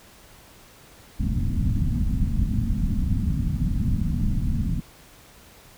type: low-pass noise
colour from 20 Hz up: pink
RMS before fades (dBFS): -23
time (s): 1.19-4.81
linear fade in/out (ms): 10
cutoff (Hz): 250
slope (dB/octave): 48
effects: pink hiss -50 dBFS RMS until 5.77 s